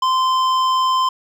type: tone with hard clipping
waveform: triangle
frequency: 1036 Hz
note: C6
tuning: 17 cents flat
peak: -16 dBFS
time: 0.02-1.09 s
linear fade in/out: 5 ms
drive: 14 dB
effects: none